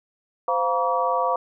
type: tone cluster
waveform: sine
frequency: 517 / 701 / 952 / 1144 Hz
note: C5 / F5 / A#5 / D6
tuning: -21 / +6 / +36 / -46 cents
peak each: -25 dBFS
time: 0.48-1.36 s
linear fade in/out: 2 ms
effects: none